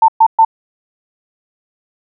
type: tone bursts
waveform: sine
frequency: 895 Hz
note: A5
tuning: 29 cents sharp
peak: -4 dBFS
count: 3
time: 0.02-0.449 s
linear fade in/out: 5 ms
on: 63 ms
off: 120 ms
effects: none